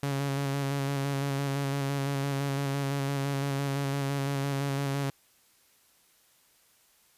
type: tone with vibrato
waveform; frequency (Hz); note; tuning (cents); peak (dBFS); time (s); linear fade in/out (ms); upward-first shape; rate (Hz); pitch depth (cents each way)
sawtooth; 139.1; C#3; +6; -24; 0.03-5.1; 0; square; 5.9; 21
effects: white hiss -64 dBFS RMS until 7.17 s + resampled to 32000 Hz